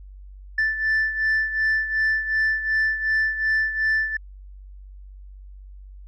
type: beating tone pair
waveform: sine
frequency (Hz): 1760 / 1762.7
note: A6 / A6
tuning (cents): 0 / +3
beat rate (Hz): 2.7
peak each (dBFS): -19 / -24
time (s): 0.58-4.17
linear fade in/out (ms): 5
effects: tanh soft clip ceiling -16 dBFS + added 48 Hz sine -39 dBFS peak until 6.07 s

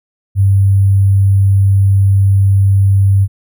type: tone with sample-and-hold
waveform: sine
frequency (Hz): 98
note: G2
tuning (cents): 0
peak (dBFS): -6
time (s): 0.35-3.28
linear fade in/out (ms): 50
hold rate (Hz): 11025
effects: none

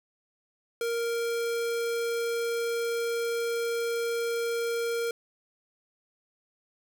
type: tone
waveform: square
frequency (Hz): 466.2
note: A#4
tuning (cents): 0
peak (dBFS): -28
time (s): 0.81-5.11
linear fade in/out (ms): 2
effects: none

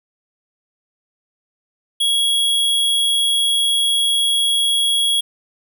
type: tone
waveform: square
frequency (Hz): 3322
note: G#7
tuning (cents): 0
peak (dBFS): -15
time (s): 2-5.21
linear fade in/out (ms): 10
effects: none

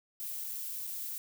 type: noise with dropouts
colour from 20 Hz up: violet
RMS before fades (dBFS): -39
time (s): 0.2-1.18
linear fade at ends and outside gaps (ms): 0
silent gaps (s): 0.439-0.443 / 0.868-0.872
effects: none

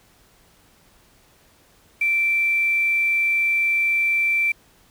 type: tone with quantisation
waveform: sine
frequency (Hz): 2342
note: D7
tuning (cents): -5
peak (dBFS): -17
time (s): 2.01-4.52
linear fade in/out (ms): 5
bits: 7
effects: pink hiss -56 dBFS RMS until 4.9 s

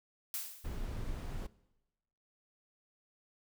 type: noise with exponential decay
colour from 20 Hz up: blue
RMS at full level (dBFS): -36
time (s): 0.34-0.85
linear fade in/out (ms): 1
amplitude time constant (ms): 110
type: noise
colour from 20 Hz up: brown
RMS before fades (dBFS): -39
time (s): 0.64-1.47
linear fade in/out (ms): 10
effects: noise-tail reverb RT60 1.0 s tail -20 dB re dry

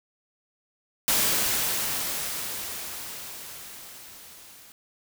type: noise with level ramp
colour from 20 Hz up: white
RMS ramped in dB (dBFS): -22 to -50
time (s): 1.08-4.72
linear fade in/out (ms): 0
effects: none

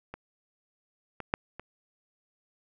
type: clicks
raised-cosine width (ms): 0.5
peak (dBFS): -24 / -22 / -10 / -25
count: 4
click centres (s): 0.14 / 1.203 / 1.339 / 1.596
effects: none

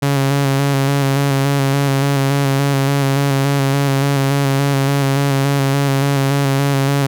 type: tone with vibrato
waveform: sawtooth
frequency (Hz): 138.59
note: C#3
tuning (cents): 0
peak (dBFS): -9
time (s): 0.02-7.07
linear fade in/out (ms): 10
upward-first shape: square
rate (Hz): 3.5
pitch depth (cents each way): 25
effects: none

